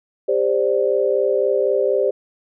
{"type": "chord", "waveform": "sine", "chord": "G suspended fourth", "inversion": "none", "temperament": "equal with one note detuned", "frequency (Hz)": [398.2, 523.3, 587.3], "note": ["G4", "C5", "D5"], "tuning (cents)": [27, 0, 0], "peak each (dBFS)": [-19, -19, -21], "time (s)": [0.28, 2.11], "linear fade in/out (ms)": 10, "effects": []}